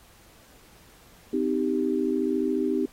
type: chord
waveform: sine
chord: C minor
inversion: none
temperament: equal with one note detuned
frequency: 257.1 / 311.1 / 392 Hz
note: C4 / Eb4 / G4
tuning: -30 / 0 / 0 cents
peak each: -27 dBFS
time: 1.33-2.86 s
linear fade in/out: 5 ms
effects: pink hiss -55 dBFS RMS until 2.92 s + AAC 48 kbps